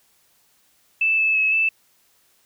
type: tone with pitch steps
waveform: sine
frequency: 2637 / 2616 / 2580 / 2638 Hz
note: E7 / E7 / E7 / E7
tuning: 0 / -14 / -38 / +1 cents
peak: -16 dBFS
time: 1.01-1.69 s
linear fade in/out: 5 ms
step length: 170 ms
effects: white hiss -61 dBFS RMS until 2.45 s